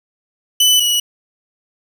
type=tone pair in turn; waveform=sawtooth; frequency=2994 / 2931 Hz; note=F#7 / F#7; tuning=+20 / -17 cents; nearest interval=unison; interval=37 cents; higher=first; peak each=-6 / -10 dBFS; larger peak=first; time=0.6-0.8 / 0.8-1 s; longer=neither; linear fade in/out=5 ms; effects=none